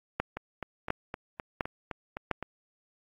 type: two click trains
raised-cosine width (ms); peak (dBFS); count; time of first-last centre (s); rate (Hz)
0.5; -12 / -20; 4 / 9; 0.2-2.313 / 0.37-2.427; 1.42 / 3.89
effects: AAC 64 kbps